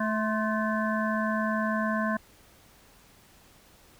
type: harmonic tone with a mistuned harmonic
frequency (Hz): 217.8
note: A3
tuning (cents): -17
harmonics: 1 / 3 / 5 / 7 / 8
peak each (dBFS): -28 / -32 / -32 / -34 / -36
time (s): 0-2.17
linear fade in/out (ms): 5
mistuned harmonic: 5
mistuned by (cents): -60
effects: pink hiss -57 dBFS RMS until 3.99 s